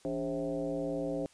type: tone with frequency modulation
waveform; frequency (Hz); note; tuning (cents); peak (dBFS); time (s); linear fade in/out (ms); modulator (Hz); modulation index
sine; 410; G#4; -22; -31; 0.05-1.26; 0; 122; 1.8
effects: white hiss -62 dBFS RMS until 1.33 s + resampled to 22050 Hz